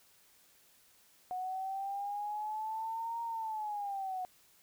sine linear two-way sweep, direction up then down, 730 to 932.3 to 730 Hz, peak -35 dBFS, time 1.31-4.25 s, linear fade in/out 0 ms, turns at 3.22 s, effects white hiss -65 dBFS RMS until 4.62 s

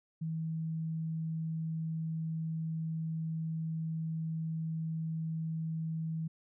sine tone, 161 Hz, E3, 41 cents flat, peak -33 dBFS, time 0.21-6.28 s, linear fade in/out 10 ms, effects none

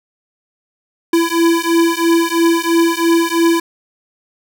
square beating tone pair, 333.1 / 336.1 Hz, E4 / E4, +18 / +34 cents, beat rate 3 Hz, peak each -15 dBFS, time 1.13-3.6 s, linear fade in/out 5 ms, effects none

